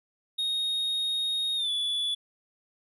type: tone with pitch glide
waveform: triangle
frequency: 3729 to 3439 Hz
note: A#7 to A7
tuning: 0 to -40 cents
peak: -25 dBFS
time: 0.38-2.15 s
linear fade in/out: 10 ms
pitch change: -140 cents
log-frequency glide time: 1.56-1.7 s
effects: none